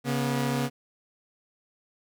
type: tone pair together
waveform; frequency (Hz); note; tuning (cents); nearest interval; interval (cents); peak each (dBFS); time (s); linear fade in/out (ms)
sawtooth; 138.15 / 242.1; C#3 / B3; -6 / -34; minor seventh; 972; -24; 0.04-0.7; 50
effects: none